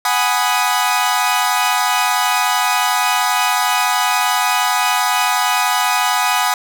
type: chord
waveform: sawtooth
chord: G# minor seventh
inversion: third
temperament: equal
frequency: 740 / 830.6 / 987.8 / 1244.5 Hz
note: F#5 / G#5 / B5 / D#6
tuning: 0 / 0 / 0 / 0 cents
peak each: -16 dBFS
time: 0.05-6.54 s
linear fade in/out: 2 ms
effects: none